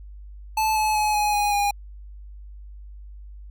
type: tone with pitch steps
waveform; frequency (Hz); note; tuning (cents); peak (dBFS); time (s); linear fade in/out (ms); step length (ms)
square; 871 / 859.5 / 848.2 / 837 / 825.9 / 815; A5 / A5 / G#5 / G#5 / G#5 / G#5; -18 / -41 / +36 / +13 / -10 / -33; -20; 0.57-1.71; 5; 190
effects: added 50 Hz sine -38 dBFS peak until 3.5 s